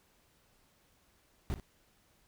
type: noise with echo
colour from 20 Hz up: brown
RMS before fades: -33 dBFS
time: 1.5-1.54 s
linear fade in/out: 0 ms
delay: 58 ms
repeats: 1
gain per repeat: -13 dB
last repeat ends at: 1.598 s
effects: pink hiss -69 dBFS RMS until 2.27 s